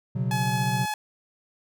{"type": "chord", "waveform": "triangle", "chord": "B suspended second", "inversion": "none", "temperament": "equal", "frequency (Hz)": [123.47, 138.59, 185], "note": ["B2", "C#3", "F#3"], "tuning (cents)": [0, 0, 0], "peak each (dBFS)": [-25, -27, -28], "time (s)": [0.15, 0.86], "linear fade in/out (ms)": 10}
{"type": "tone", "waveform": "sawtooth", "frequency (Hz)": 850, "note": "G#5", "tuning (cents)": 40, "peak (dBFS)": -23, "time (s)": [0.31, 0.94], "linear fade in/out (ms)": 2}
{"effects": []}